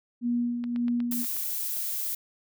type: tone with tremolo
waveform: sine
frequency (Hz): 240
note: B3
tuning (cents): -49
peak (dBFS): -23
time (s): 0.21-1.26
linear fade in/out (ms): 50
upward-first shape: sine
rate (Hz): 1.8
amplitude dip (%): 50
type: click train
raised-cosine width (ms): 0.3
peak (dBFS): -28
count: 7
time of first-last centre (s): 0.64-1.366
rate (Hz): 8.26
type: noise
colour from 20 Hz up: violet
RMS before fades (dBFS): -31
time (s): 1.11-2.15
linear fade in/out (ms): 5
effects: none